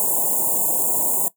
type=band-stop noise; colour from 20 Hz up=white; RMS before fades=-20 dBFS; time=0-1.28 s; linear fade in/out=0 ms; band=1000 to 7000 Hz; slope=96 dB/octave; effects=noise-tail reverb RT60 0.1 s tail -18 dB re dry + high-pass 200 Hz 12 dB/octave